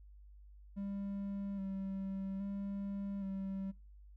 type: tone with vibrato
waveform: triangle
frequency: 196 Hz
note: G3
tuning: in tune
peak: -36 dBFS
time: 0.76-3.72 s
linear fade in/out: 20 ms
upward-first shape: square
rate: 0.61 Hz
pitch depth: 24 cents each way
effects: noise-tail reverb RT60 0.3 s tail -23 dB re dry + added 50 Hz sine -54 dBFS peak until 4.16 s